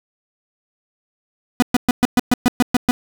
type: tone bursts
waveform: 45% pulse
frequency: 246.9 Hz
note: B3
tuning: in tune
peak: -10 dBFS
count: 10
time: 1.6-2.91 s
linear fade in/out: 0 ms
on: 23 ms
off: 120 ms
effects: none